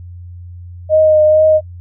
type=tone with vibrato; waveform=sine; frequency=619 Hz; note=D#5; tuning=9 cents flat; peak=-6 dBFS; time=0.89-1.61 s; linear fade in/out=50 ms; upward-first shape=triangle; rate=2.2 Hz; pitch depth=23 cents each way; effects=noise-tail reverb RT60 0.1 s tail -26 dB re dry + added 88 Hz sine -29 dBFS peak until 1.8 s